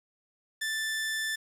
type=tone; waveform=sawtooth; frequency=1763 Hz; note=A6; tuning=3 cents sharp; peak=-26 dBFS; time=0.61-1.36 s; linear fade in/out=10 ms; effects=resampled to 32000 Hz + 9-bit